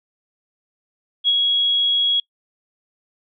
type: tone with ADSR envelope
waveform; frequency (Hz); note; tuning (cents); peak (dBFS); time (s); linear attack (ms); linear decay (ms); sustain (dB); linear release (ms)
sine; 3322; G#7; 0; -12; 1.24-2.2; 41; 41; -3; 3
effects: noise-tail reverb RT60 0.1 s tail -26 dB re dry